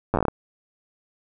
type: slowing click train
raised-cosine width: 1 ms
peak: -7 dBFS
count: 9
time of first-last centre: 0.14-0.283 s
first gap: 9 ms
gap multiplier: 1.19
effects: none

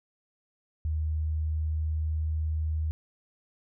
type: tone with pitch glide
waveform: sine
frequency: 77.78 to 78.23 Hz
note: D#2 to D#2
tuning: 0 to +10 cents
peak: -26 dBFS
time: 0.85-2.91 s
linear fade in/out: 0 ms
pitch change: +10 cents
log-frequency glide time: 1.18-2.39 s
effects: none

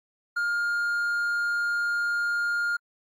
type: tone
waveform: triangle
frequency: 1412 Hz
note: F6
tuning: 19 cents sharp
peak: -22 dBFS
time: 0.36-2.77 s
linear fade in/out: 10 ms
effects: AAC 64 kbps

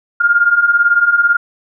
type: beating tone pair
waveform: sine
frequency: 1396.9 / 1414.9 Hz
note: F6 / F6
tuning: 0 / +22 cents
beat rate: 18 Hz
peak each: -14 / -10 dBFS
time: 0.2-1.37 s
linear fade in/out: 10 ms
effects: none

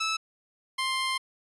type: tone pair in turn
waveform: 15% pulse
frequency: 1308 / 1051.1 Hz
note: E6 / C6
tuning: -14 / +8 cents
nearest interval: major third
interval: 378 cents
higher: first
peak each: -20 dBFS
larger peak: neither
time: 0-0.17 / 0.78-1.18 s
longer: second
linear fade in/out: 10 ms
effects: resampled to 24000 Hz

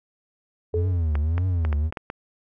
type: tone with vibrato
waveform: triangle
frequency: 82.41 Hz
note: E2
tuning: in tune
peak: -18 dBFS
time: 0.73-1.91 s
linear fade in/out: 50 ms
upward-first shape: triangle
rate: 1.7 Hz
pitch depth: 240 cents each way
type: tone with exponential decay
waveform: sine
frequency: 430 Hz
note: A4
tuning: 40 cents flat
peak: -20 dBFS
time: 0.74-1.03 s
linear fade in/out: 1 ms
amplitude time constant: 63 ms
type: clicks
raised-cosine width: 0.5 ms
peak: -16 dBFS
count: 7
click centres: 1.154 / 1.38 / 1.65 / 1.728 / 1.925 / 1.972 / 2.101 s
effects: none

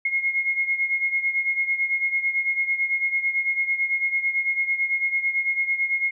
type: beating tone pair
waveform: sine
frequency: 2153 / 2162 Hz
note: C7 / C#7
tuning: +49 / -44 cents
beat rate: 9 Hz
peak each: -22 / -27 dBFS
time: 0.05-6.11 s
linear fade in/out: 5 ms
effects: none

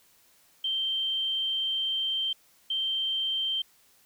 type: tone pair in turn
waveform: sine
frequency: 3136 / 3136 Hz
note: G7 / G7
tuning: 0 / 0 cents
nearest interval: unison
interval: 0 cents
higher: neither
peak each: -26 dBFS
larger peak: neither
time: 0.64-2.33 / 2.7-3.62 s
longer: first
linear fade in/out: 5 ms
effects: white hiss -62 dBFS RMS until 4.05 s

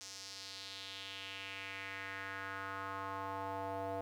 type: tone with band-pass filter sweep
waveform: square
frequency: 97.1 Hz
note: G2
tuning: 16 cents flat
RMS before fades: -44 dBFS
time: 0.01-4.01 s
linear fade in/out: 0 ms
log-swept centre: 5900 to 660 Hz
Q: 2.7
effects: 11-bit

